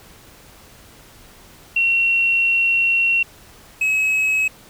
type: tone pair in turn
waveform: sine / triangle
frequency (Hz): 2731 / 2563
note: F7 / E7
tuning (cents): -39 / -49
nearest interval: minor second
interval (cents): 110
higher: first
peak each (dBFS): -14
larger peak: neither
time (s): 1.76-3.23 / 3.81-4.48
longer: first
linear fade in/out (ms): 5
effects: pink hiss -46 dBFS RMS until 4.69 s